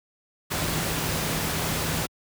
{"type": "tone in noise", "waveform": "sine", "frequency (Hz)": 159.6, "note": "D#3", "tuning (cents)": 44, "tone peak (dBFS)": -33, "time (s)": [0.5, 2.07], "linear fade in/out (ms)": 20, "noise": "pink", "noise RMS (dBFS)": -27, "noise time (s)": [0.5, 2.07], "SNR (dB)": -9, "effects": ["high-pass 60 Hz 12 dB/octave"]}